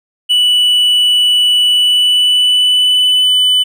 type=tone with pitch glide; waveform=triangle; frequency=2960 to 3000 Hz; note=F#7 to F#7; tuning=0 to +23 cents; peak=-6 dBFS; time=0.29-3.64 s; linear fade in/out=20 ms; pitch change=+23 cents; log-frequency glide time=1.66-3.3 s; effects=none